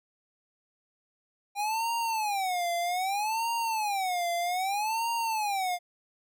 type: tone with vibrato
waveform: square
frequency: 800 Hz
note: G5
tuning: 35 cents sharp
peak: -28 dBFS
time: 1.55-5.79 s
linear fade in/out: 50 ms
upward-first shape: sine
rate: 0.63 Hz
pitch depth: 260 cents each way
effects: none